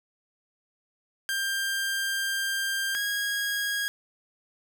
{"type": "tone pair in turn", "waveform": "sawtooth", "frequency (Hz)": [1590, 1641.3], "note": ["G6", "G#6"], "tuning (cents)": [24, -21], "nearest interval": "minor second", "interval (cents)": 55, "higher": "second", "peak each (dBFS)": [-23, -23], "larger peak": "neither", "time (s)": [[1.29, 2.95], [2.95, 3.88]], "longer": "first", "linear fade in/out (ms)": 0, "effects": []}